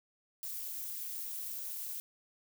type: noise with amplitude modulation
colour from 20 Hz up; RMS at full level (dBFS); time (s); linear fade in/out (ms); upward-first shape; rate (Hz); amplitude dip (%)
violet; -37; 0.43-2; 0; sine; 291; 85
effects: none